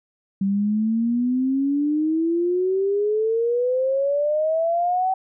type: exponential sweep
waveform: sine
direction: up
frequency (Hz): 193 to 765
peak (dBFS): -18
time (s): 0.41-5.14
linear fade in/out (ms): 5
effects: none